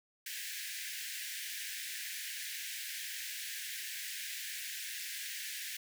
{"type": "high-pass noise", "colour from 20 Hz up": "pink", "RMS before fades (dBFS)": -42, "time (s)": [0.26, 5.77], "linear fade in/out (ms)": 5, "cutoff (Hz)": 1600, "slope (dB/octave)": 96, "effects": []}